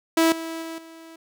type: tone with level steps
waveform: sawtooth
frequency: 326.8 Hz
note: E4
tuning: 15 cents flat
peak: -12 / -26 / -28 / -38 dBFS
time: 0.17-1.16 s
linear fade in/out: 5 ms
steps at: 0.32 / 0.62 / 0.78 s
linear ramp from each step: 2 ms
effects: none